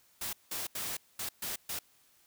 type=noise bursts at uneven times; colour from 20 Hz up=white; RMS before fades=-37 dBFS; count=6; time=0.21-0.33 / 0.51-0.67 / 0.75-0.97 / 1.19-1.29 / 1.42-1.56 / 1.69-1.79 s; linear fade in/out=5 ms; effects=white hiss -66 dBFS RMS until 2.26 s